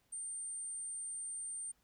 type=tone; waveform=sine; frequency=8870 Hz; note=C#9; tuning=in tune; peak=-40 dBFS; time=0.12-1.72 s; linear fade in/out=10 ms; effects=pink hiss -75 dBFS RMS until 1.83 s